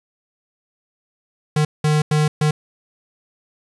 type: tone bursts at uneven times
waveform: square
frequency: 151.8 Hz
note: D#3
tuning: 42 cents flat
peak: -15 dBFS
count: 4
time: 1.56-1.65 / 1.84-2.02 / 2.11-2.28 / 2.41-2.51 s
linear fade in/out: 5 ms
effects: resampled to 24000 Hz + 7-bit